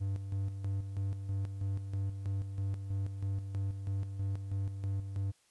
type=tone with tremolo; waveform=triangle; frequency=98 Hz; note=G2; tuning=in tune; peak=-29 dBFS; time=0-5.32 s; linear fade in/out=20 ms; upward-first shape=square; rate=3.1 Hz; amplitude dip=55%; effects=white hiss -69 dBFS RMS until 5.5 s + resampled to 24000 Hz